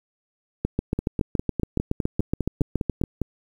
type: two click trains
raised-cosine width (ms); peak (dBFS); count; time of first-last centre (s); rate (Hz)
3; -9 / -11; 18 / 12; 0.65-3.038 / 0.99-3.217; 7.12 / 4.94
effects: 8-bit